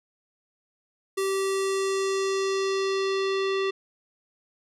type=tone with low-pass filter sweep; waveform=square; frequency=387.8 Hz; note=G4; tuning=19 cents flat; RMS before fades=-26 dBFS; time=1.17-3.71 s; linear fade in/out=10 ms; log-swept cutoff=11000 to 3400 Hz; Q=1.7; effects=none